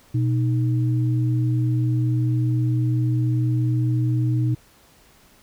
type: tone pair together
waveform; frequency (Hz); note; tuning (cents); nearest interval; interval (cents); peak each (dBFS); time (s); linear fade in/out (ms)
sine; 122.17 / 310; B2 / D#4; -18 / -6; octave + major third; 1612; -18 / -27; 0.14-4.55; 10
effects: pink hiss -54 dBFS RMS until 5.42 s